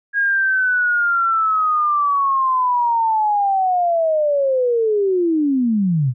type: linear sweep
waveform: sine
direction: down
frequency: 1643 to 116.54 Hz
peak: -14 dBFS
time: 0.13-6.14 s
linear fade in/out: 50 ms
effects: none